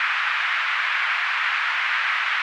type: band-pass noise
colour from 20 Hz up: white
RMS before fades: -23 dBFS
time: 0-2.42 s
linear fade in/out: 2 ms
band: 1200 to 2300 Hz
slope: 24 dB/octave
effects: none